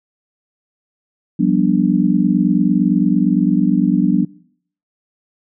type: chord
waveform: sine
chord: G dominant seventh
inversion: third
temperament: just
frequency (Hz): 176.4 / 196 / 245 / 294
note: F3 / G3 / B3 / D4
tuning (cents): +18 / 0 / -14 / +2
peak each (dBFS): -17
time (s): 1.39-4.25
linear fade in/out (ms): 10
effects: noise-tail reverb RT60 0.6 s tail -21 dB re dry